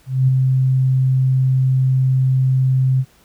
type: tone with ADSR envelope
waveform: sine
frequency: 130.81 Hz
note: C3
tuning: in tune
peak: -9 dBFS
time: 0.06-3.05 s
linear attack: 220 ms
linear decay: 11 ms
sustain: -3 dB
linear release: 54 ms
effects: pink hiss -53 dBFS RMS until 3.24 s